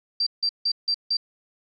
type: tone bursts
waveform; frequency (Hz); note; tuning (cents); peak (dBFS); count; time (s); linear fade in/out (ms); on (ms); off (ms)
sine; 4699; D8; 0; -20; 5; 0.2-1.17; 5; 66; 160
effects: none